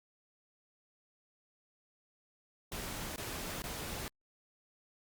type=noise bursts; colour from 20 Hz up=pink; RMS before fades=-41 dBFS; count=3; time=2.72-4.08 s; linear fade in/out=0 ms; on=440 ms; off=20 ms; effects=Opus 48 kbps